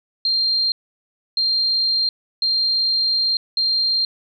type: tone bursts at uneven times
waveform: sine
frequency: 4186 Hz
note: C8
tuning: in tune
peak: -16 dBFS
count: 4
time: 0.25-0.72 / 1.37-2.09 / 2.42-3.37 / 3.57-4.05 s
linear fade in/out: 2 ms
effects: none